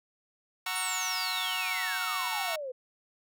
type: chord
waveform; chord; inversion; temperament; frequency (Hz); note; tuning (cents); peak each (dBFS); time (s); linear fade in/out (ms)
15% pulse; F# dominant seventh; none; just; 740 / 925 / 1110 / 1332; F#5 / A#5 / C#6 / E6; 0 / -14 / +2 / +18; -31; 0.66-2.56; 5
type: exponential sweep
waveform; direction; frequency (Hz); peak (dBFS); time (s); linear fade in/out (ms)
sine; down; 9540 to 494; -34; 0.75-2.72; 10
effects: none